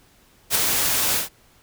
white noise with ADSR envelope, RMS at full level -17 dBFS, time 0.5-1.29 s, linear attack 53 ms, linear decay 4 ms, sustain -4 dB, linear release 130 ms, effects pink hiss -56 dBFS RMS until 1.62 s

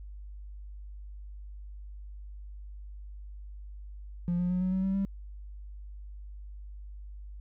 triangle tone with pitch steps, 174.61 / 177.97 / 181.4 / 184.89 / 188.44 / 192.07 / 195.77 Hz, F3 / F3 / F#3 / F#3 / F#3 / G3 / G3, 0 / +33 / -34 / -1 / +32 / -35 / -2 cents, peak -23 dBFS, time 4.28-5.05 s, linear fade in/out 0 ms, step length 110 ms, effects tanh soft clip ceiling -22 dBFS + added 50 Hz sine -41 dBFS peak until 7.4 s

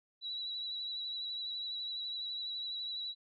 sine tone with vibrato, 3918 Hz, B7, 15 cents flat, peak -37 dBFS, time 0.21-3.15 s, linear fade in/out 50 ms, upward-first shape triangle, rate 12 Hz, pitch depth 32 cents each way, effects none

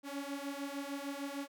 sawtooth beating tone pair, 277.2 / 283.8 Hz, C#4 / C#4, 0 / +41 cents, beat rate 6.6 Hz, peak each -38 / -38 dBFS, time 0.03-1.48 s, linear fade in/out 50 ms, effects none

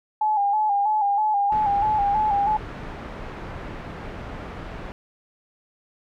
sine tone with vibrato, 830.6 Hz, G#5, in tune, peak -18 dBFS, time 0.21-2.57 s, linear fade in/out 5 ms, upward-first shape square, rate 3.1 Hz, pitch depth 53 cents each way
pink low-pass noise, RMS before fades -35 dBFS, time 1.52-4.92 s, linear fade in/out 0 ms, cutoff 1800 Hz, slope 12 dB/octave
effects none

